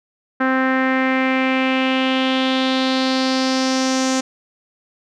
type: tone with low-pass filter sweep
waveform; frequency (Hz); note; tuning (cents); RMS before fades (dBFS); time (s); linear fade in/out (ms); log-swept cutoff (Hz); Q
sawtooth; 261.6; C4; 0; -18; 0.4-4.21; 10; 1600 to 6600; 3.4
effects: none